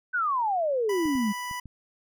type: exponential sweep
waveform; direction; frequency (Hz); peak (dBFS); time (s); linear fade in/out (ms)
sine; down; 1538 to 196; -23; 0.13-1.33; 20
type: tone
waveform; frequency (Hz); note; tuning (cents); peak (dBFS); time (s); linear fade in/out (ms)
25% pulse; 987.8; B5; 0; -28; 0.89-1.6; 5
type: clicks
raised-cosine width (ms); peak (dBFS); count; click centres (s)
5; -31; 4; 1.056 / 1.154 / 1.512 / 1.657
effects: none